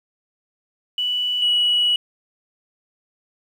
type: tone pair in turn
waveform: sine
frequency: 2960 / 2931 Hz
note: F#7 / F#7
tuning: 0 / -17 cents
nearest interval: unison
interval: 17 cents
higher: first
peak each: -19 / -14 dBFS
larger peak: second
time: 0.98-1.42 / 1.42-1.96 s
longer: second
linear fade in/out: 2 ms
effects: tanh soft clip ceiling -11 dBFS + 8-bit